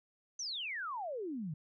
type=exponential sweep; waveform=sine; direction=down; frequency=6272 to 143 Hz; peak=-37 dBFS; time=0.39-1.54 s; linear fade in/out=5 ms; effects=none